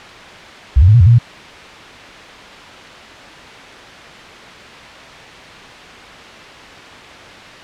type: tone with pitch steps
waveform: sine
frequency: 66.4 / 89 / 106.1 / 120.8 / 87.8 / 117.3 / 119.1 Hz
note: C2 / F2 / G#2 / B2 / F2 / A#2 / A#2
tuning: +26 / +33 / +38 / -38 / +10 / +11 / +38 cents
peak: -4 dBFS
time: 0.76-1.187 s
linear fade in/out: 10 ms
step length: 61 ms
effects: white hiss -34 dBFS RMS until 7.63 s + low-pass 3000 Hz 12 dB/octave